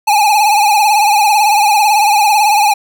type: tone with vibrato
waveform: square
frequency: 838 Hz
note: G#5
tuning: 15 cents sharp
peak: -8 dBFS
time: 0.07-2.74 s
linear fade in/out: 10 ms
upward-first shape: triangle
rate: 18 Hz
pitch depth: 92 cents each way
effects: none